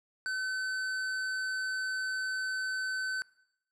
square tone, 1523 Hz, F#6, 50 cents sharp, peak -32 dBFS, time 0.26-3.22 s, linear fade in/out 0 ms, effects noise-tail reverb RT60 0.8 s tail -22 dB re dry + low-pass 7000 Hz 12 dB/octave

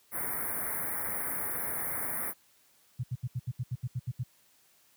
white band-stop noise, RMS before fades -34 dBFS, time 0.11-2.34 s, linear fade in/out 50 ms, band 2200 to 9400 Hz, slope 96 dB/octave
sine tone bursts, 123.47 Hz, B2, in tune, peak -29 dBFS, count 11, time 2.99-4.235 s, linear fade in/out 10 ms, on 45 ms, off 75 ms
effects white hiss -65 dBFS RMS until 4.96 s + high-pass 60 Hz 12 dB/octave

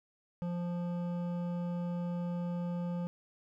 triangle tone with hard clipping, 174.61 Hz, F3, in tune, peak -35 dBFS, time 0.42-3.07 s, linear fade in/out 0 ms, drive 15 dB, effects none

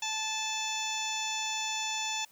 harmonic tone with a mistuned harmonic, 873 Hz, A5, 14 cents flat, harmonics 1 / 2 / 3 / 4 / 5 / 6 / 7 / 8, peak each -37 / -45 / -37 / -37 / -46 / -43 / -41 / -39 dBFS, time 0.02-2.25 s, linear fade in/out 5 ms, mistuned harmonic 6, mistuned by +36 cents, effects white hiss -61 dBFS RMS until 2.31 s

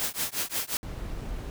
white noise with tremolo, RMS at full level -27 dBFS, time 0-0.77 s, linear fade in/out 0 ms, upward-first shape triangle, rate 5.6 Hz, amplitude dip 100%
brown noise, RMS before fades -35 dBFS, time 0.83-1.5 s, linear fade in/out 0 ms
effects none

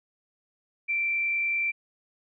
sine tone with frequency modulation, 2349 Hz, D7, in tune, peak -24 dBFS, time 0.88-1.72 s, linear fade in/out 20 ms, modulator 50.5 Hz, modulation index 0.52, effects none

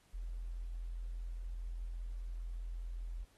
sine tone, 42.48 Hz, F1, 47 cents flat, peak -39 dBFS, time 0.13-3.25 s, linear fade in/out 20 ms, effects pink hiss -70 dBFS RMS until 3.37 s + AAC 32 kbps

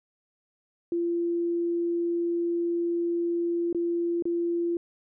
sine tone with dropouts, 342.3 Hz, F4, 35 cents flat, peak -24 dBFS, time 0.92-4.77 s, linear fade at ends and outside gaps 2 ms, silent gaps 3.728-3.747 / 4.224-4.254 s, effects none

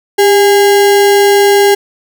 sine tone with sample-and-hold, 400 Hz, G4, 35 cents sharp, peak -4 dBFS, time 0.18-1.75 s, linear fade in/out 10 ms, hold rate 1225 Hz, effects none

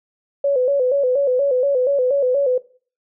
sine tone with vibrato, 532 Hz, C5, 29 cents sharp, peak -14 dBFS, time 0.44-2.58 s, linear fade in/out 5 ms, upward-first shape square, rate 4.2 Hz, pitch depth 95 cents each way, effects noise-tail reverb RT60 0.4 s tail -17 dB re dry

